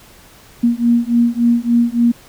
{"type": "beating tone pair", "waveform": "sine", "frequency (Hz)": [234.8, 238.3], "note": ["A#3", "A#3"], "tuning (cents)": [13, 38], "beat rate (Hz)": 3.5, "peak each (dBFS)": -14, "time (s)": [0.63, 2.12], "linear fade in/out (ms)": 10, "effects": ["pink hiss -44 dBFS RMS until 2.28 s"]}